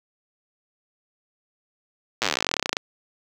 slowing click train, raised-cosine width 0.2 ms, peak -4 dBFS, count 29, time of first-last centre 2.22-2.768 s, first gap 8 ms, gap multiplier 1.06, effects high-pass 200 Hz 12 dB/octave + 7-bit

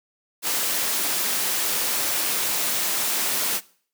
white noise, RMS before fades -24 dBFS, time 0.42-3.61 s, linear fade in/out 50 ms, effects noise-tail reverb RT60 0.5 s tail -21 dB re dry + high-pass 200 Hz 12 dB/octave

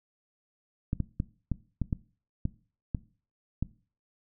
clicks, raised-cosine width 5 ms, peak -16 dBFS, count 9, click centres 0.931 / 1.003 / 1.201 / 1.517 / 1.817 / 1.928 / 2.454 / 2.948 / 3.626 s, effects noise-tail reverb RT60 0.4 s tail -19 dB re dry

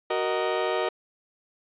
30% pulse chord, D# minor, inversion first, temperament just, 373.4 / 466.7 / 622.3 Hz, F#4 / A#4 / D#5, +16 / +2 / 0 cents, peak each -26 dBFS, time 0.1-0.89 s, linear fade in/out 5 ms, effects resampled to 8000 Hz + 9-bit

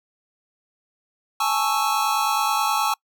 square chord, A major seventh, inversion third, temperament equal, 830.6 / 880 / 1108.7 / 1318.5 Hz, G#5 / A5 / C#6 / E6, 0 / 0 / 0 / 0 cents, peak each -26 dBFS, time 1.4-2.94 s, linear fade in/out 5 ms, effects noise-tail reverb RT60 0.1 s tail -26 dB re dry

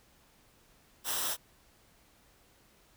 white noise with comb filter, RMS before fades -33 dBFS, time 1.04-1.37 s, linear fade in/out 50 ms, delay 0.44 ms, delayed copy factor -0.6, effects pink hiss -64 dBFS RMS until 2.96 s

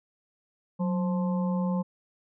harmonic tone with a mistuned harmonic, 175 Hz, F3, 4 cents sharp, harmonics 1 / 3 / 5 / 6, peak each -25 / -35 / -39 / -41 dBFS, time 0.79-1.83 s, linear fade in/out 20 ms, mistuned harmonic 1, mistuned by +87 cents, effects none

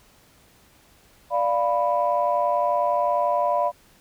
sine chord, B diminished, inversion first, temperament equal, 587.3 / 698.5 / 987.8 Hz, D5 / F5 / B5, 0 / 0 / 0 cents, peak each -23 / -23 / -23 dBFS, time 1.3-3.72 s, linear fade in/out 50 ms, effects tanh soft clip ceiling -10 dBFS + pink hiss -56 dBFS RMS until 4 s

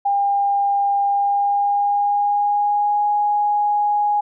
sine tone with pitch glide, 803 to 828.4 Hz, G5 to G#5, +41 to -5 cents, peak -15 dBFS, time 0.05-4.21 s, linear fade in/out 10 ms, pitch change +54 cents, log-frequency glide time 1.04-3.06 s, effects none

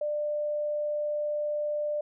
sine tone, 595 Hz, D5, 22 cents sharp, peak -27 dBFS, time 0.01-2.01 s, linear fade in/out 5 ms, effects none

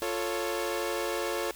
sawtooth chord, F augmented, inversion none, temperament equal with one note detuned, 349.2 / 442 / 554.4 Hz, F4 / A4 / C#5, 0 / +8 / 0 cents, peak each -30 dBFS, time 0.02-1.51 s, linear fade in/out 0 ms, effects added 50 Hz sine -54 dBFS peak until 1.55 s + white hiss -49 dBFS RMS until 1.55 s

